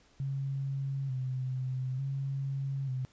sine tone with vibrato, 132.9 Hz, C3, 27 cents sharp, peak -31 dBFS, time 0.2-3.05 s, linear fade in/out 0 ms, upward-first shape square, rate 0.56 Hz, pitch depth 49 cents each way, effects pink hiss -64 dBFS RMS until 3.12 s + resampled to 16000 Hz

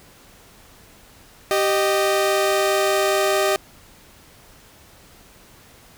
sawtooth tone pair together, 389.7 / 617 Hz, G4 / D#5, -10 / -15 cents, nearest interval minor sixth, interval 795 cents, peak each -16 dBFS, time 1.51-3.56 s, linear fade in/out 0 ms, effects pink hiss -49 dBFS RMS until 5.97 s

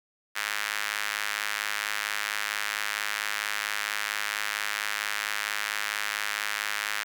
sawtooth tone with high-pass filter, 104.4 Hz, G#2, 10 cents sharp, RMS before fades -31 dBFS, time 0.35-7.04 s, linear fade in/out 20 ms, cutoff 1700 Hz, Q 1.8, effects none

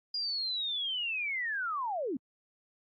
sine linear sweep, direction down, 4888 to 229.5 Hz, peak -31 dBFS, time 0.14-2.17 s, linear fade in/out 5 ms, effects AAC 32 kbps

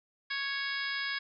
harmonic tone, 554.4 Hz, C#5, in tune, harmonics 2 / 3 / 4 / 5 / 6 / 7 / 8 / 9, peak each -44 / -35 / -38 / -47 / -42 / -44 / -46 / -41 dBFS, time 0.3-1.19 s, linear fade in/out 10 ms, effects none

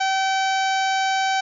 harmonic tone with a mistuned harmonic, 769 Hz, G5, 33 cents flat, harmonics 1 / 2 / 3 / 4 / 5 / 6 / 7 / 8 / 9, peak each -20 / -26 / -30 / -32 / -34 / -36 / -37 / -38 / -39 dBFS, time 0-1.41 s, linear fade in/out 10 ms, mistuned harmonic 7, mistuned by +28 cents, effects none

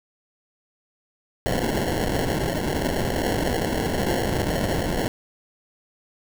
white noise with sample-and-hold, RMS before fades -24 dBFS, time 1.46-5.08 s, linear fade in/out 0 ms, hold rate 1225 Hz, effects none

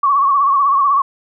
sine tone with vibrato, 1116 Hz, C#6, 11 cents sharp, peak -10 dBFS, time 0.03-1.02 s, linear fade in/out 5 ms, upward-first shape triangle, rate 16 Hz, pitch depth 84 cents each way, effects none

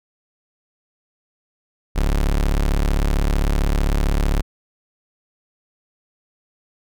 35% pulse tone, 35.57 Hz, C#1, 45 cents sharp, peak -14 dBFS, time 1.95-4.42 s, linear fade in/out 20 ms, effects none

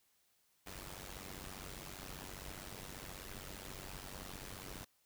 pink noise with amplitude modulation, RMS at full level -45 dBFS, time 0.66-4.85 s, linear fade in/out 10 ms, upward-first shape sine, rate 95 Hz, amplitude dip 85%, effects white hiss -75 dBFS RMS until 5.05 s

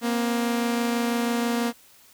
sawtooth tone pair together, 235.5 / 261.6 Hz, A#3 / C4, +18 / 0 cents, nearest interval major second, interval 182 cents, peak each -19 / -28 dBFS, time 0.01-1.73 s, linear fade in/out 50 ms, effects white hiss -54 dBFS RMS until 2.13 s

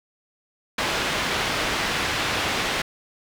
white low-pass noise, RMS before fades -25 dBFS, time 0.78-2.82 s, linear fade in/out 5 ms, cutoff 3000 Hz, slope 12 dB/octave, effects none

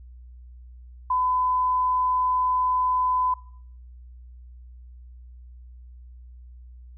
sine tone, 1008 Hz, B5, 35 cents sharp, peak -20 dBFS, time 1.1-3.34 s, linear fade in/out 5 ms, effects noise-tail reverb RT60 0.6 s tail -20 dB re dry + added 61 Hz sine -42 dBFS peak until 6.97 s

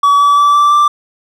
triangle tone with pitch steps, 1139 / 1148.2 / 1157.6 / 1167 / 1176.4 Hz, C#6 / D6 / D6 / D6 / D6, +47 / -39 / -25 / -11 / +3 cents, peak -4 dBFS, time 0.03-0.88 s, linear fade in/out 5 ms, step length 170 ms, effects none

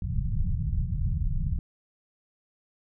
pink low-pass noise, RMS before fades -27 dBFS, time 0.02-1.59 s, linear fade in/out 2 ms, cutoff 170 Hz, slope 48 dB/octave, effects none

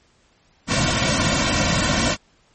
pink noise with comb filter, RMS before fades -19 dBFS, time 0.67-2.17 s, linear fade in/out 50 ms, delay 2.4 ms, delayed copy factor -0.9, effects pink hiss -59 dBFS RMS until 2.54 s + MP3 32 kbps

